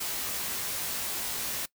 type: noise with comb filter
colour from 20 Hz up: white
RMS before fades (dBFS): -33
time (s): 0-1.66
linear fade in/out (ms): 10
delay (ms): 19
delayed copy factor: +0.85
effects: noise-tail reverb RT60 0.1 s tail -21 dB re dry